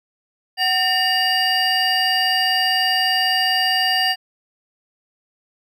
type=tone cluster; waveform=triangle; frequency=750 / 1812 / 2853 / 4728 Hz; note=F#5 / A#6 / F7 / D8; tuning=+23 / -50 / +36 / +11 cents; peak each=-20 dBFS; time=0.57-4.16 s; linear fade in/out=50 ms; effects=none